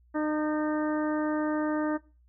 harmonic tone with a mistuned harmonic, 304.6 Hz, D#4, 37 cents flat, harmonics 1 / 2 / 3 / 4 / 5 / 6, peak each -27 / -33 / -37 / -39 / -41 / -43 dBFS, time 0.14-1.98 s, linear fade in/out 20 ms, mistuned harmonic 5, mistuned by +28 cents, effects noise-tail reverb RT60 0.3 s tail -19 dB re dry + added 60 Hz sine -58 dBFS peak until 2.28 s

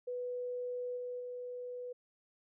sine tone with level steps, 493.9 Hz, B4, in tune, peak -36 / -38 / -40 dBFS, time 0.07-1.93 s, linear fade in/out 10 ms, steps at 0.96 / 1.19 s, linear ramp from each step 20 ms, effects none

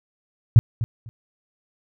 sine tone with echo, 114.4 Hz, A#2, 32 cents flat, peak -5 dBFS, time 0.56-0.59 s, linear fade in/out 0 ms, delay 250 ms, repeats 2, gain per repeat -15 dB, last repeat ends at 1.09 s, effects none

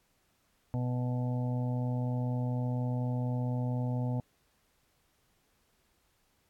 harmonic tone, 124.1 Hz, B2, 9 cents sharp, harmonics 1 / 2 / 4 / 5 / 6 / 7, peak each -30 / -36 / -44 / -45 / -49 / -47 dBFS, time 0.74-4.2 s, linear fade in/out 0 ms, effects pink hiss -72 dBFS RMS until 6.49 s + AAC 64 kbps

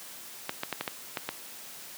clicks, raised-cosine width 0.3 ms, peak -14 dBFS, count 7, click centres 0.494 / 0.634 / 0.727 / 0.81 / 0.878 / 1.172 / 1.29 s, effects white hiss -45 dBFS RMS until 1.97 s + high-pass 150 Hz 12 dB/octave

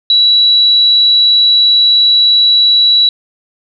sine tone, 3921 Hz, B7, 13 cents flat, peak -5 dBFS, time 0.1-3.09 s, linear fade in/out 2 ms, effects none

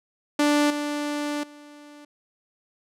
sawtooth tone with level steps, 293.7 Hz, D4, in tune, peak -14 / -22 / -40 dBFS, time 0.39-2.05 s, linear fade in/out 5 ms, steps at 0.7 / 1.43 s, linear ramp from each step 5 ms, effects low-pass 10000 Hz 12 dB/octave

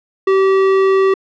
square tone, 385.2 Hz, G4, 30 cents flat, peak -10 dBFS, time 0.27-1.14 s, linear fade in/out 5 ms, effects low-pass 2000 Hz 12 dB/octave

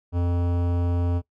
sine tone with hard clipping, 87.31 Hz, F2, in tune, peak -23 dBFS, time 0.12-1.22 s, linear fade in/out 50 ms, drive 17 dB, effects noise-tail reverb RT60 0.1 s tail -19 dB re dry

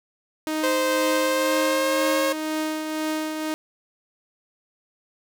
sawtooth tone with tremolo, 311.3 Hz, D#4, 1 cent sharp, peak -19 dBFS, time 0.47-3.54 s, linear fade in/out 0 ms, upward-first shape triangle, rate 2 Hz, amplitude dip 45%
sawtooth tone with pitch glide, 520 to 542.1 Hz, C5 to C#5, -11 to -39 cents, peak -17 dBFS, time 0.63-2.33 s, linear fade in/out 10 ms, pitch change +72 cents, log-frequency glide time 1.08-2.22 s
effects none

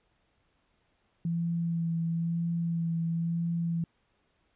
sine tone with vibrato, 167.5 Hz, E3, 28 cents sharp, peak -27 dBFS, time 1.25-3.84 s, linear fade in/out 2 ms, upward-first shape sine, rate 1 Hz, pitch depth 18 cents each way, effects pink hiss -72 dBFS RMS until 4.55 s + resampled to 8000 Hz

